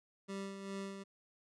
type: tone with tremolo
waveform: 25% pulse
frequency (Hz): 196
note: G3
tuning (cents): 0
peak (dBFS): -36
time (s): 0.28-1.04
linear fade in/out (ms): 20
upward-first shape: sine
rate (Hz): 2.5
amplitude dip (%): 50
effects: resampled to 22050 Hz